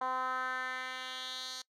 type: tone with band-pass filter sweep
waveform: 10% pulse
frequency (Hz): 257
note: C4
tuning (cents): -31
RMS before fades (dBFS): -38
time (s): 0.01-1.62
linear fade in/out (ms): 5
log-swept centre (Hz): 930 to 5000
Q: 2.6
effects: noise-tail reverb RT60 0.1 s tail -22 dB re dry